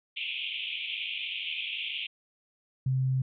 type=band-pass noise; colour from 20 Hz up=white; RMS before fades=-35 dBFS; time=0.16-2.07 s; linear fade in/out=10 ms; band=2300 to 3400 Hz; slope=96 dB/octave
type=tone; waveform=sine; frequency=130.81 Hz; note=C3; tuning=in tune; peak=-24 dBFS; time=2.86-3.22 s; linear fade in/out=5 ms
effects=none